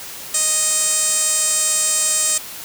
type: tone with band-pass filter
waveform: sawtooth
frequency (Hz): 622.3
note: D#5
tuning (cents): 0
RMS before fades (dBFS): -18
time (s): 0.34-2.38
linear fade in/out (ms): 5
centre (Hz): 7900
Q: 5.6
effects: white hiss -33 dBFS RMS until 2.64 s